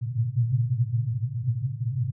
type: band-pass noise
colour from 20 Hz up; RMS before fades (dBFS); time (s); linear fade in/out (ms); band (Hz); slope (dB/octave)
white; -26; 0.01-2.12; 20; 110 to 130; 96
effects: none